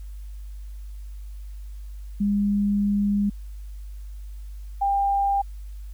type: tone pair in turn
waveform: sine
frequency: 203.3 / 796.5 Hz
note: G#3 / G5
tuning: -37 / +27 cents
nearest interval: 2 octaves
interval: 2364 cents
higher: second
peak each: -19 dBFS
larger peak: neither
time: 2.2-3.3 / 4.81-5.42 s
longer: first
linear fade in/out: 10 ms
effects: added 50 Hz sine -34 dBFS peak until 5.93 s + white hiss -60 dBFS RMS until 5.93 s